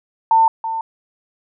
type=tone with echo; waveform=sine; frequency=899 Hz; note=A5; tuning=37 cents sharp; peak=-9 dBFS; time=0.31-0.48 s; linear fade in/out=2 ms; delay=330 ms; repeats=1; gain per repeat=-11 dB; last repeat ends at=0.81 s; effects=none